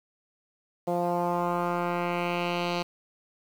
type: tone with low-pass filter sweep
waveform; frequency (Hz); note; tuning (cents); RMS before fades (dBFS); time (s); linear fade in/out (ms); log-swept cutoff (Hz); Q
10% pulse; 174.61; F3; 0; -28; 0.87-2.83; 10; 640 to 4200; 1.9
effects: 8-bit